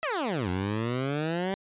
15% pulse exponential two-way sweep, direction down then up, 670 to 88.3 to 196.9 Hz, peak -21 dBFS, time 0.03-1.54 s, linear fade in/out 0 ms, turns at 0.49 s, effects resampled to 8000 Hz

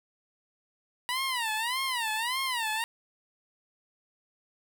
15% pulse tone with vibrato, 962 Hz, B5, 46 cents flat, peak -22 dBFS, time 1.09-2.84 s, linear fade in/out 0 ms, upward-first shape sine, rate 1.7 Hz, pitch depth 190 cents each way, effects none

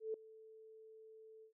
sine tone with ADSR envelope, 440 Hz, A4, in tune, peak -36 dBFS, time 0-1.53 s, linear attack 140 ms, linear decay 3 ms, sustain -20 dB, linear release 100 ms, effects none

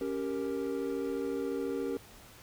triangle chord, G diminished, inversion second, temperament equal, 277.2 / 392 / 466.2 Hz, Db4 / G4 / Bb4, 0 / 0 / 0 cents, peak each -34 dBFS, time 0.01-1.97 s, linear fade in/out 2 ms, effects pink hiss -54 dBFS RMS until 2.42 s

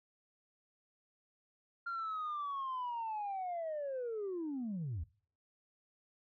sine linear sweep, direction down, 1396.9 to 69 Hz, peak -35 dBFS, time 1.86-5.04 s, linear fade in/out 10 ms, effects noise-tail reverb RT60 0.5 s tail -24 dB re dry + tanh soft clip ceiling -34 dBFS

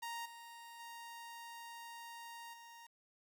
sawtooth tone with level steps, 932.3 Hz, A#5, in tune, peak -38 / -48 / -45 / -50 dBFS, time 0.02-2.87 s, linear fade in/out 10 ms, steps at 0.25 / 0.79 / 2.53 s, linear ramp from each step 10 ms, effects 11-bit

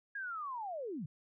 sine linear sweep, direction down, 1661.2 to 126.6 Hz, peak -38 dBFS, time 0.15-1.06 s, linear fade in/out 5 ms, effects none

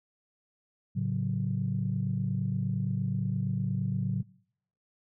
sine chord, F# minor, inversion first, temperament equal, 110 / 138.59 / 185 Hz, A2 / C#3 / F#3, 0 / 0 / 0 cents, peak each -31 dBFS, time 0.95-4.23 s, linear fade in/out 20 ms, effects noise-tail reverb RT60 0.7 s tail -24 dB re dry + tanh soft clip ceiling -18 dBFS

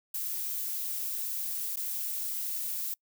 violet noise with dropouts, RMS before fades -34 dBFS, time 0.14-2.94 s, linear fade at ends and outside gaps 5 ms, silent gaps 1.76-1.769 s, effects noise-tail reverb RT60 0.1 s tail -26 dB re dry

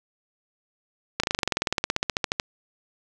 slowing click train, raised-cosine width 0.2 ms, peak -5 dBFS, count 23, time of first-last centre 1.2-2.399 s, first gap 35 ms, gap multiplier 1.04, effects none

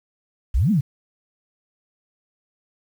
sine exponential two-way sweep, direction up then down, 46.27 to 233.1 to 122.5 Hz, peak -15 dBFS, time 0.54-0.81 s, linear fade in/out 10 ms, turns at 0.71 s, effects 8-bit

